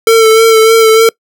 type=tone with vibrato; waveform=square; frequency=447 Hz; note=A4; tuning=27 cents sharp; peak=-3 dBFS; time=0.07-1.09 s; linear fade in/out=2 ms; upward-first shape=sine; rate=3.3 Hz; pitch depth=27 cents each way; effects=noise-tail reverb RT60 0.1 s tail -24 dB re dry